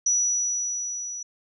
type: tone with level ramp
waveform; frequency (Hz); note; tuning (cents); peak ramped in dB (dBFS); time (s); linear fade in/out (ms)
sine; 5880; F#8; -12; -18 to -32; 0.06-1.23; 5
effects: none